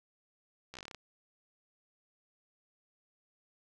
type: slowing click train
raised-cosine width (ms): 0.2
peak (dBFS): -28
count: 10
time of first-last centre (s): 0.74-0.947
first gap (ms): 14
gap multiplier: 1.12
effects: none